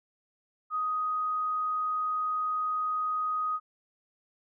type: tone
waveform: sine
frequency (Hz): 1250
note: D#6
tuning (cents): +8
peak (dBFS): -27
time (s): 0.7-3.6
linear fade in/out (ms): 50
effects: none